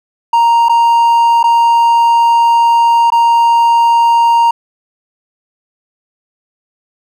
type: tone with dropouts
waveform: triangle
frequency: 932.3 Hz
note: A#5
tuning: in tune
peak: -4 dBFS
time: 0.33-4.51 s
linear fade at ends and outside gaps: 5 ms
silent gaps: 0.686-0.694 / 1.43-1.439 / 3.103-3.12 s
effects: none